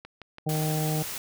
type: click train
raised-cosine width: 0.3 ms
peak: -26 dBFS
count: 4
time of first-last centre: 0.05-0.551 s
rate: 5.99 Hz
type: harmonic tone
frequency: 154.9 Hz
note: D#3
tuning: 7 cents flat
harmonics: 1 / 2 / 3 / 4 / 5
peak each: -26 / -35 / -35 / -38 / -36 dBFS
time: 0.46-1.03 s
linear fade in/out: 10 ms
type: noise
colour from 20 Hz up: white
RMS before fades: -35 dBFS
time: 0.49-1.18 s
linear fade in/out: 2 ms
effects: none